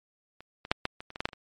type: clicks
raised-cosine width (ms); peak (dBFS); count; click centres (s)
0.3; -30 / -24 / -7 / -11 / -24 / -28 / -21 / -13 / -9 / -27 / -27; 11; 0.406 / 0.651 / 0.715 / 0.854 / 1.005 / 1.104 / 1.159 / 1.205 / 1.255 / 1.289 / 1.332
effects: MP3 48 kbps